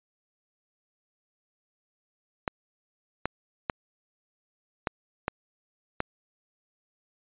clicks, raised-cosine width 0.5 ms, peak -11 dBFS, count 6, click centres 2.478 / 3.256 / 3.698 / 4.872 / 5.281 / 6.004 s, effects resampled to 8000 Hz

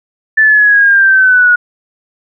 sine exponential sweep, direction down, 1763 to 1446 Hz, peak -4 dBFS, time 0.37-1.56 s, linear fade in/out 10 ms, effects none

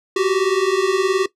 square beating tone pair, 370.3 / 389.3 Hz, F#4 / G4, +1 / -12 cents, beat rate 19 Hz, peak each -19 dBFS, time 0.16-1.26 s, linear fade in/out 5 ms, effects noise-tail reverb RT60 0.1 s tail -17 dB re dry + low-pass 7000 Hz 12 dB/octave

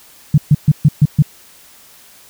sine tone bursts, 148.3 Hz, D3, 17 cents sharp, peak -4 dBFS, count 6, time 0.34-1.224 s, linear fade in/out 5 ms, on 39 ms, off 130 ms, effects white hiss -44 dBFS RMS until 2.29 s

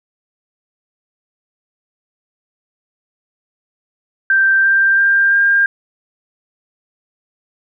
sine tone with pitch steps, 1568 / 1579.8 / 1591.7 / 1603.7 Hz, G6 / G6 / G6 / G6, 0 / +13 / +26 / +39 cents, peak -9 dBFS, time 4.3-5.66 s, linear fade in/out 2 ms, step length 340 ms, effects none

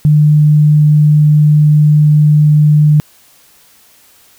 sine tone, 150.4 Hz, D3, 42 cents sharp, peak -4 dBFS, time 0.05-3 s, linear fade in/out 0 ms, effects white hiss -46 dBFS RMS until 4.38 s

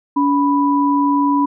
sine tone pair together, 284.7 / 987.8 Hz, C#4 / B5, +46 / 0 cents, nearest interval octave + minor seventh, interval 2154 cents, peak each -14 / -16 dBFS, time 0.16-1.46 s, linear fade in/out 10 ms, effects none

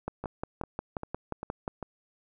two click trains, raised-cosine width 1 ms, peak -18 / -22 dBFS, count 10 / 5, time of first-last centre 0.08-1.679 / 0.24-1.827 s, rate 5.63 / 2.52 Hz, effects none

